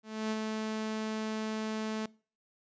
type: tone with ADSR envelope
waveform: sawtooth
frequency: 217.9 Hz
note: A3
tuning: 17 cents flat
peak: -26 dBFS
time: 0.03-2.06 s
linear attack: 280 ms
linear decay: 39 ms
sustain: -3 dB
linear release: 4 ms
effects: noise-tail reverb RT60 0.4 s tail -23 dB re dry + resampled to 16000 Hz